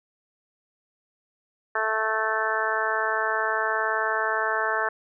harmonic tone, 219.4 Hz, A3, 5 cents flat, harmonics 2 / 3 / 4 / 5 / 6 / 7 / 8, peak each -32 / -31 / -31 / -30 / -31 / -29 / -29 dBFS, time 1.75-4.89 s, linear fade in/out 5 ms, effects none

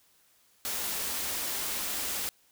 white band-stop noise, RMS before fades -33 dBFS, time 0.65-2.29 s, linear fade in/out 0 ms, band 100 to 160 Hz, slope 96 dB/octave, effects white hiss -65 dBFS RMS until 2.51 s

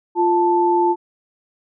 sine tone pair together, 349.2 / 880 Hz, F4 / A5, 0 / 0 cents, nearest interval octave + major third, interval 1600 cents, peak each -16 dBFS, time 0.15-0.96 s, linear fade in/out 50 ms, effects none

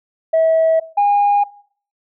sine tone pair in turn, 647 / 815.2 Hz, E5 / G#5, -32 / -32 cents, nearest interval major third, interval 400 cents, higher second, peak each -9 / -9 dBFS, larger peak neither, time 0.33-0.8 / 0.97-1.44 s, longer neither, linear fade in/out 10 ms, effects noise-tail reverb RT60 0.5 s tail -20 dB re dry + tanh soft clip ceiling -8 dBFS

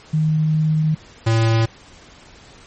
sine / square tone pair in turn, 155.7 / 113.07 Hz, D#3 / A2, +2 / +48 cents, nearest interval tritone, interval 554 cents, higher first, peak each -14 dBFS, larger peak neither, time 0.13-0.95 / 1.26-1.66 s, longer first, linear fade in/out 10 ms, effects pink hiss -45 dBFS RMS until 2.66 s + MP3 32 kbps

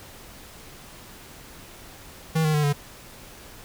square tone with pitch steps, 160 / 154.64 / 149.46 / 144.45 Hz, D#3 / D#3 / D3 / D3, +49 / -10 / +31 / -28 cents, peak -20 dBFS, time 2.35-2.73 s, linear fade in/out 10 ms, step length 95 ms, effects pink hiss -45 dBFS RMS until 3.64 s

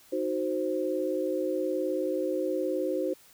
sine chord, C diminished, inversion first, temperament equal, 311.1 / 370 / 523.3 Hz, Eb4 / Gb4 / C5, 0 / 0 / 0 cents, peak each -32 / -31 / -30 dBFS, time 0.12-3.14 s, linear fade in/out 10 ms, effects white hiss -57 dBFS RMS until 3.33 s

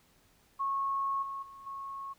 sine tone with level steps, 1096 Hz, C#6, 20 cents flat, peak -29 / -36 / -47 / -38 dBFS, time 0.59-2.14 s, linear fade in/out 20 ms, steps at 1.22 / 1.42 / 1.66 s, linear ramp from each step 10 ms, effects pink hiss -66 dBFS RMS until 2.18 s

